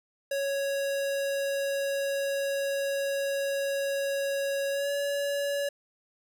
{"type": "tone with pitch glide", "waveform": "square", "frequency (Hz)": [554.4, 566.7], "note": ["C#5", "C#5"], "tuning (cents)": [0, 38], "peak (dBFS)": -28, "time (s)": [0.31, 5.69], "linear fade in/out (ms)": 5, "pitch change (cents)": 38, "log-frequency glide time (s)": [4.71, 4.9], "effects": []}